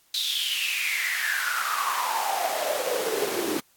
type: noise with high-pass filter sweep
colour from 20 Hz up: pink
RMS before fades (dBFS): -27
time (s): 0.14-3.6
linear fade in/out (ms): 2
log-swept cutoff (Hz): 3900 to 310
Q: 8.1
effects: white hiss -62 dBFS RMS until 3.76 s + AAC 64 kbps